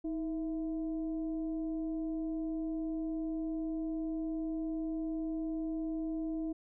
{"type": "tone with frequency modulation", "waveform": "sine", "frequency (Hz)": 318.3, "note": "D#4", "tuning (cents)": 39, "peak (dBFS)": -33, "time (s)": [0.04, 6.53], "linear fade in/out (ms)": 10, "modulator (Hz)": 347, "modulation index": 0.39, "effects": []}